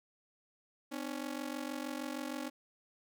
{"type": "ring-modulated tone", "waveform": "sawtooth", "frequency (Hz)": 278.6, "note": "C#4", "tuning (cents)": 9, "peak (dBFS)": -31, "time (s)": [0.91, 2.5], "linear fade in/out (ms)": 20, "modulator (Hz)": 23.2, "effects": []}